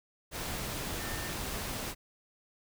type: tone in noise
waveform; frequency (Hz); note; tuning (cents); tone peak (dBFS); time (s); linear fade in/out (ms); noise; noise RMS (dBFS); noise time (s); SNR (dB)
sine; 1800; A6; +39; -44; 0.96-1.34; 50; pink; -37; 0.31-1.95; -10
effects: none